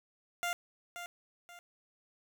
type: tone with echo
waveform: 15% pulse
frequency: 698.5 Hz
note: F5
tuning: in tune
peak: -26 dBFS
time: 0.43-0.53 s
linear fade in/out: 0 ms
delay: 530 ms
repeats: 2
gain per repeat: -9 dB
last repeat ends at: 1.59 s
effects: none